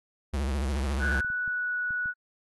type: tone with vibrato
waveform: square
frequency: 69 Hz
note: C#2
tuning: 7 cents flat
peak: -27 dBFS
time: 0.33-1.21 s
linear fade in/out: 10 ms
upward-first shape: sine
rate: 14 Hz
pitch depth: 140 cents each way
type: tone with pitch glide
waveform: sine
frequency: 1480 to 1470.6 Hz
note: F#6 to F#6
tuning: 0 to -11 cents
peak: -27 dBFS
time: 0.99-2.14 s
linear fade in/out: 50 ms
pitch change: -11 cents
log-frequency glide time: 1.21-1.76 s
type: clicks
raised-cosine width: 5 ms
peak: -34 dBFS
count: 6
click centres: 1.16 / 1.247 / 1.302 / 1.478 / 1.907 / 2.058 s
effects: AAC 32 kbps